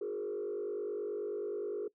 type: tone with frequency modulation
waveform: sine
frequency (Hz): 415.3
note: G#4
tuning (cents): 0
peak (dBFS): -33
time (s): 0.01-1.88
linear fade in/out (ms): 5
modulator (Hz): 49.5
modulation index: 1.1
effects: noise-tail reverb RT60 0.1 s tail -20 dB re dry + tanh soft clip ceiling -31 dBFS